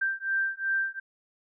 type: beating tone pair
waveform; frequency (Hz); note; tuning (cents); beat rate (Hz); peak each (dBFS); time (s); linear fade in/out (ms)
sine; 1571 / 1573.7; G6 / G6; +3 / +6; 2.7; -29; 0.01-1; 10
effects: none